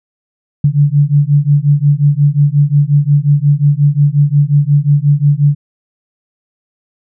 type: beating tone pair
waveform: sine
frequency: 142 / 147.6 Hz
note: C#3 / D3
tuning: +42 / +9 cents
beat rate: 5.6 Hz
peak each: -10 dBFS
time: 0.64-5.55 s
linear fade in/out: 5 ms
effects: none